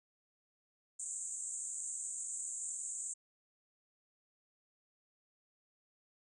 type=band-pass noise; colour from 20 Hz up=white; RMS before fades=-42 dBFS; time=0.99-3.14 s; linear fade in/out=10 ms; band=6900 to 8500 Hz; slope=96 dB/octave; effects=none